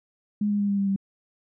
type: tone with pitch steps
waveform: sine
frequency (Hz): 207.7 / 205.2 / 202.7 / 200.3 / 197.86 / 195.48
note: G#3 / G#3 / G#3 / G3 / G3 / G3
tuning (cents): 0 / -21 / -42 / +38 / +16 / -5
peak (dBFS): -21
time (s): 0.41-0.962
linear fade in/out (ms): 5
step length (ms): 92
effects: none